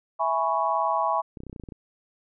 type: chord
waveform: sine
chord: C# minor seventh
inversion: first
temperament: equal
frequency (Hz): 659.3 / 830.6 / 987.8 / 1108.7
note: E5 / G#5 / B5 / C#6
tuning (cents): 0 / 0 / 0 / 0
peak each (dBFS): -28 / -27 / -27 / -27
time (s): 0.19-1.22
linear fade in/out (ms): 20
type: clicks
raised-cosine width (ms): 3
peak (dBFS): -26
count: 11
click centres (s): 1.372 / 1.404 / 1.435 / 1.467 / 1.497 / 1.529 / 1.562 / 1.598 / 1.637 / 1.688 / 1.722
effects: none